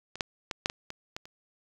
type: clicks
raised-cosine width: 0.2 ms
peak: -24 / -10 / -15 / -9 / -16 / -21 / -19 / -30 dBFS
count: 8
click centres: 0.156 / 0.208 / 0.512 / 0.659 / 0.699 / 0.904 / 1.165 / 1.255 s
effects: 8-bit